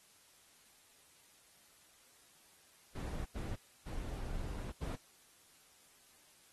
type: noise bursts at uneven times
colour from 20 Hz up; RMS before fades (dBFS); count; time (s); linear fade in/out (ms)
brown; -41; 4; 2.95-3.25 / 3.35-3.56 / 3.86-4.72 / 4.81-4.96; 10
effects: white hiss -65 dBFS RMS until 6.52 s + AAC 32 kbps